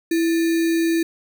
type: tone with sample-and-hold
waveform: sine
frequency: 330.6 Hz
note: E4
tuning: 5 cents sharp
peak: -16 dBFS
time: 0.11-1.03 s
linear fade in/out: 5 ms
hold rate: 2100 Hz
effects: none